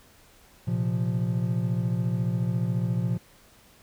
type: chord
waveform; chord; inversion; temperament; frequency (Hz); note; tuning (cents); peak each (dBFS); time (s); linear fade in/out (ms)
triangle; Bb suspended second; none; equal; 116.54 / 130.81 / 174.61; Bb2 / C3 / F3; 0 / 0 / 0; -25 / -28 / -26; 0.67-3.18; 10
effects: pink hiss -56 dBFS RMS until 3.82 s